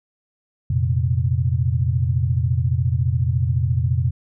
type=chord; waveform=sine; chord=F suspended fourth; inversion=none; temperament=equal; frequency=87.31 / 116.54 / 130.81 Hz; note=F2 / Bb2 / C3; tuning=0 / 0 / 0 cents; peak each=-21 dBFS; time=0.7-4.11 s; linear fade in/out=5 ms; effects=none